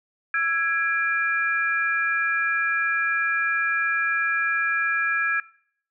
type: tone cluster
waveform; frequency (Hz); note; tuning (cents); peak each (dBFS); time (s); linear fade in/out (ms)
sine; 1335 / 1658 / 2385; E6 / G#6 / D7; +22 / -3 / +26; -27 / -22 / -28; 0.34-5.4; 2
effects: noise-tail reverb RT60 0.6 s tail -21 dB re dry